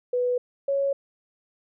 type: tone pair in turn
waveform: sine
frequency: 493.9 / 554.4 Hz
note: B4 / C#5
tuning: 0 / 0 cents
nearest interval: major second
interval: 200 cents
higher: second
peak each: -21 dBFS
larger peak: neither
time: 0.13-0.38 / 0.68-0.93 s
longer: neither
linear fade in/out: 5 ms
effects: none